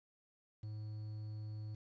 triangle tone with quantisation, 107 Hz, A2, 48 cents flat, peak -40 dBFS, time 0.63-1.75 s, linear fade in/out 5 ms, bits 11, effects resampled to 16000 Hz

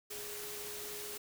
sine tone in noise, 416.4 Hz, G#4, 5 cents sharp, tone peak -48 dBFS, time 0.1-1.18 s, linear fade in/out 10 ms, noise white, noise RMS -44 dBFS, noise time 0.1-1.18 s, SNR -7 dB, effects none

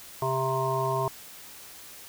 harmonic tone with a mistuned harmonic, 132.2 Hz, C3, 18 cents sharp, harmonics 1 / 3 / 5 / 7 / 8, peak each -31 / -31 / -31 / -31 / -31 dBFS, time 0.22-1.08 s, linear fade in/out 2 ms, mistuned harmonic 7, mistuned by +16 cents, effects white hiss -46 dBFS RMS until 2.08 s

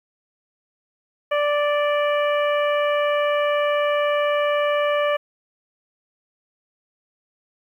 harmonic tone, 586 Hz, D5, 4 cents flat, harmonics 1 / 2 / 3 / 4 / 5, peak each -19 / -25 / -29 / -31 / -33 dBFS, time 1.31-5.17 s, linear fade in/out 10 ms, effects 9-bit

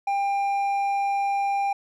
sine tone with hard clipping, 797 Hz, G5, 28 cents sharp, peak -23 dBFS, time 0.07-1.73 s, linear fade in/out 5 ms, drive 5 dB, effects none

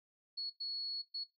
sine tone bursts at uneven times, 4368 Hz, C#8, 26 cents flat, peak -38 dBFS, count 3, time 0.37-0.5 / 0.6-1.02 / 1.14-1.24 s, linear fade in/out 10 ms, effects noise-tail reverb RT60 0.2 s tail -17 dB re dry + AAC 48 kbps

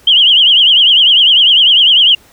sine tone with vibrato, 3059 Hz, G7, 43 cents flat, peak -4 dBFS, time 0.07-2.15 s, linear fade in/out 5 ms, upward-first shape triangle, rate 10 Hz, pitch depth 160 cents each way, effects pink hiss -45 dBFS RMS until 2.32 s

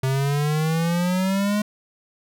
square exponential sweep, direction up, 130.81 to 211.3 Hz, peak -20 dBFS, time 0.03-1.62 s, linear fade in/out 5 ms, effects none

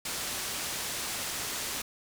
white low-pass noise, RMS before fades -35 dBFS, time 0.05-1.82 s, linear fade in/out 5 ms, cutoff 9600 Hz, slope 12 dB/octave, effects none

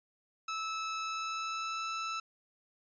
sawtooth tone with pitch glide, 1306 to 1319.6 Hz, E6 to E6, -17 to +1 cents, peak -31 dBFS, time 0.48-2.2 s, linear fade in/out 5 ms, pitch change +18 cents, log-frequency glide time 1-1.91 s, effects resampled to 16000 Hz

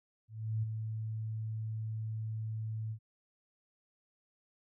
sine tone with ADSR envelope, 110 Hz, A2, in tune, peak -29 dBFS, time 0.28-2.99 s, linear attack 350 ms, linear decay 13 ms, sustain -6 dB, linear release 77 ms, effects none

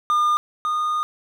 triangle tone pair in turn, 1210 / 1225.5 Hz, D#6 / D#6, -49 / -27 cents, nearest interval unison, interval 22 cents, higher second, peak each -14 / -18 dBFS, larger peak first, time 0.1-0.37 / 0.65-1.03 s, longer second, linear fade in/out 0 ms, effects none

